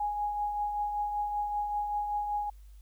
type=tone with tremolo; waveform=sine; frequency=829 Hz; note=G#5; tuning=3 cents flat; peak=-27 dBFS; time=0-2.5 s; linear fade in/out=5 ms; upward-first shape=triangle; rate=5.2 Hz; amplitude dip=45%; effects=added 50 Hz sine -48 dBFS peak until 2.81 s + white hiss -69 dBFS RMS until 2.81 s